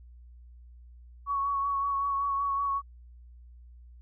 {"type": "tone with vibrato", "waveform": "sine", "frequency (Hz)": 1116, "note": "C#6", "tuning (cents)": 11, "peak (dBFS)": -26, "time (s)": [1.26, 2.82], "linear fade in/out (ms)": 50, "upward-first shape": "sine", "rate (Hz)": 5.3, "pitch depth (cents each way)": 21, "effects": ["added 60 Hz sine -48 dBFS peak until 4.01 s"]}